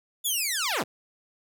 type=linear sweep; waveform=10% pulse; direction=down; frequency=3539 to 82.5 Hz; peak=-17 dBFS; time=0.24-0.84 s; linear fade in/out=20 ms; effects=none